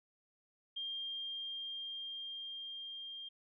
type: tone with level ramp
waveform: sine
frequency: 3202 Hz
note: G7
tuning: 36 cents sharp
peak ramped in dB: -38 to -44 dBFS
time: 0.76-3.29 s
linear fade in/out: 10 ms
effects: none